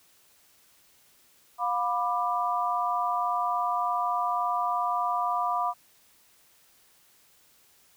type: chord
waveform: sine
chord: B diminished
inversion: second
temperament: just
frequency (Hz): 711.2 / 987.8 / 1185.3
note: F5 / B5 / D6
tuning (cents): +31 / 0 / +16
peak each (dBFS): -29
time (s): 1.58-5.74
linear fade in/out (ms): 50
effects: white hiss -61 dBFS RMS until 7.96 s